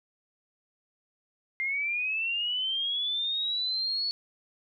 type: linear sweep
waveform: sine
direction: up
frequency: 2093 to 4435 Hz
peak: -27 dBFS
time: 1.6-4.11 s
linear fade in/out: 0 ms
effects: none

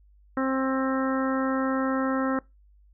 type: harmonic tone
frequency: 264.7 Hz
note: C4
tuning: 20 cents sharp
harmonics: 1 / 2 / 3 / 4 / 5 / 6 / 7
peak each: -25 / -30 / -37 / -34 / -32 / -39 / -39 dBFS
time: 0.37-2.39 s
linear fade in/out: 2 ms
effects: noise-tail reverb RT60 0.2 s tail -23 dB re dry + added 50 Hz sine -54 dBFS peak until 2.93 s

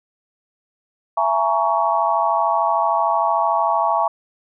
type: chord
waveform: sine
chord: A# half-diminished seventh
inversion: second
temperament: just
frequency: 671.3 / 839.1 / 932.3 / 1118.8 Hz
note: E5 / G#5 / A#5 / C#6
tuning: +31 / +18 / 0 / +16 cents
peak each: -21 dBFS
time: 1.17-4.08 s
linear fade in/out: 5 ms
effects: none

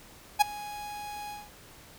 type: tone with ADSR envelope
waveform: 45% pulse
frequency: 830.6 Hz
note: G#5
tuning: in tune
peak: -15 dBFS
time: 0.39-1.5 s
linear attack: 24 ms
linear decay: 12 ms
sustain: -22 dB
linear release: 200 ms
effects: pink hiss -52 dBFS RMS until 1.98 s

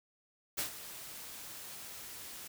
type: noise with ADSR envelope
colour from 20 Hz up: white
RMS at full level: -34 dBFS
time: 0.57-2.48 s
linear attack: 18 ms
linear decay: 110 ms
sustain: -13 dB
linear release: 10 ms
effects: none

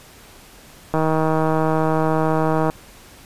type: click train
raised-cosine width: 1 ms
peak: -6 dBFS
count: 279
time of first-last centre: 0.94-2.699 s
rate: 158 Hz
effects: pink hiss -45 dBFS RMS until 3.25 s + resampled to 32000 Hz

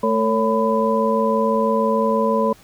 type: tone cluster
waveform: sine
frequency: 219.4 / 450.9 / 557 / 1001 Hz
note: A3 / A4 / C#5 / B5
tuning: -5 / +42 / +8 / +23 cents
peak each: -21 dBFS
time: 0.03-2.53 s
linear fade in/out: 5 ms
effects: pink hiss -49 dBFS RMS until 2.63 s

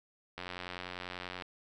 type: click train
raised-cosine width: 0.3 ms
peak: -24 dBFS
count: 95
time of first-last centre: 0.38-1.422 s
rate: 90.2 Hz
effects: none

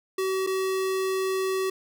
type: tone with dropouts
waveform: square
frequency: 379.9 Hz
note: F#4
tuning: 46 cents sharp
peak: -25 dBFS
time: 0.18-1.7 s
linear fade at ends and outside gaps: 5 ms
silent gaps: 0.466-0.471 s
effects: none

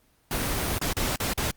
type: noise with dropouts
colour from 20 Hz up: pink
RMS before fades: -27 dBFS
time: 0.31-1.51 s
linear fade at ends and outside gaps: 2 ms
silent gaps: 0.784-0.814 / 0.929-0.967 / 1.16-1.201 / 1.334-1.376 s
effects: pink hiss -64 dBFS RMS until 1.56 s + Opus 24 kbps

